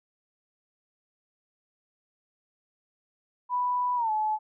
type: tone with pitch glide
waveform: sine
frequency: 987.8 to 859.9 Hz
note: B5 to A5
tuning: 0 to -40 cents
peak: -24 dBFS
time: 3.49-4.39 s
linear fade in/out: 50 ms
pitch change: -240 cents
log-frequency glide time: 3.96-4.11 s
effects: none